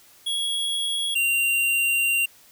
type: tone pair in turn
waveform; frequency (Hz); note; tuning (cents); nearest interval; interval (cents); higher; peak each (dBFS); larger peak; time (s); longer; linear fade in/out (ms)
square; 3329 / 2769; G#7 / F7; +3 / -15; minor third; 318; first; -24 / -20; second; 0.26-1.15 / 1.15-2.26; second; 10
effects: white hiss -53 dBFS RMS until 2.51 s